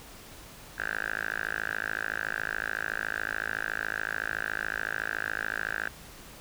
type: tone with band-pass filter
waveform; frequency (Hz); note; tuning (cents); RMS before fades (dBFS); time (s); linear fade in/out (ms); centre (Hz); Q
5% pulse; 53.8; A1; -38; -33; 0.78-5.89; 5; 1600; 6.7
effects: pink hiss -48 dBFS RMS until 6.4 s